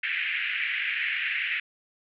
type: band-pass noise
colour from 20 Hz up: white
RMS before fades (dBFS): -29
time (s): 0.03-1.6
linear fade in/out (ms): 5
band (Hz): 1700 to 2700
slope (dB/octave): 48
effects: none